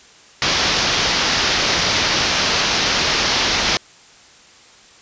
white low-pass noise, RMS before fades -18 dBFS, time 0.42-3.77 s, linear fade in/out 0 ms, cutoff 5800 Hz, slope 48 dB/octave, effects white hiss -46 dBFS RMS until 5.01 s + resampled to 16000 Hz

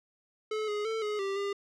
square tone with pitch steps, 431.7 / 417.2 / 445.4 / 420.4 / 392.2 / 400.8 Hz, A4 / G#4 / A4 / G#4 / G4 / G4, -33 / +8 / +21 / +21 / +1 / +38 cents, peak -31 dBFS, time 0.51-1.53 s, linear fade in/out 5 ms, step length 170 ms, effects low-pass 5000 Hz 12 dB/octave

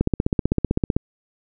click train, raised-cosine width 3 ms, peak -5 dBFS, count 16, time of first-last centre 0.01-0.965 s, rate 15.7 Hz, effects none

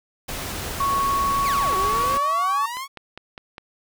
pink noise, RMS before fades -30 dBFS, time 0.28-2.18 s, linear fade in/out 10 ms
sine tone with pitch glide, 1108.7 to 1128.7 Hz, C#6 to C#6, 0 to +31 cents, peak -19 dBFS, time 0.8-2.66 s, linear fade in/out 5 ms, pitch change +31 cents, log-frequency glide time 1.07-2.21 s
sawtooth exponential two-way sweep, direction down then up, 3047 to 370 to 1130 Hz, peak -25 dBFS, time 1.42-2.88 s, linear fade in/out 50 ms, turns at 1.76 s
click train, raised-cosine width 0.3 ms, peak -21 dBFS, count 5, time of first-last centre 2.77-3.581 s, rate 4.93 Hz
effects none

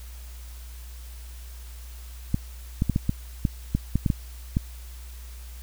clicks, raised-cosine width 5 ms, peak -9 dBFS, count 11, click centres 2.344 / 2.821 / 2.897 / 2.961 / 3.094 / 3.452 / 3.75 / 3.956 / 4.062 / 4.102 / 4.569 s, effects added 60 Hz sine -38 dBFS peak until 5.62 s + white hiss -50 dBFS RMS until 5.62 s

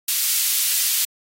white high-pass noise, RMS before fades -20 dBFS, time 0.08-1.05 s, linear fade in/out 5 ms, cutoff 2900 Hz, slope 12 dB/octave, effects AAC 48 kbps

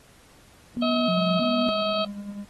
sine tone with vibrato, 208.6 Hz, G#3, 8 cents sharp, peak -23 dBFS, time 0.77-1.69 s, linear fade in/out 0 ms, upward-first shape square, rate 1.6 Hz, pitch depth 260 cents each way
harmonic tone, 640 Hz, D#5, 49 cents sharp, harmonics 1 / 2 / 4 / 5 / 6 / 7, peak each -25 / -29 / -36 / -33 / -37 / -37 dBFS, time 0.82-2.05 s, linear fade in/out 5 ms
triangle tone with tremolo, 202.9 Hz, G#3, 40 cents flat, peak -28 dBFS, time 1.17-2.45 s, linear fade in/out 5 ms, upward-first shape triangle, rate 10 Hz, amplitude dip 60%
effects pink hiss -55 dBFS RMS until 2.49 s + AAC 32 kbps

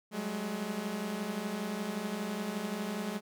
sawtooth tone cluster, 187 / 200.4 / 212.2 Hz, F#3 / G3 / G#3, +19 / +38 / +38 cents, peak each -36 / -38 / -32 dBFS, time 0.11-3.21 s, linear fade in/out 50 ms, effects none

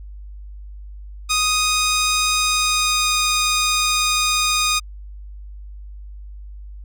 10% pulse tone with pitch glide, 1244.5 to 1235.2 Hz, D#6 to D#6, 0 to -13 cents, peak -8 dBFS, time 1.29-4.8 s, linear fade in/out 20 ms, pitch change -13 cents, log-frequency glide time 2.37-3.15 s, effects added 50 Hz sine -33 dBFS peak until 6.84 s

